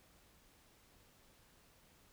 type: silence
effects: pink hiss -67 dBFS RMS until 2.12 s